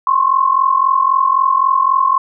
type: tone pair together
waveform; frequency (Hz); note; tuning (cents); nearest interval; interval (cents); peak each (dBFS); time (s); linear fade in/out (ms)
sine; 1046.5 / 1090.3; C6 / C#6; 0 / -29; minor second; 71; -13; 0.07-2.18; 2
effects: none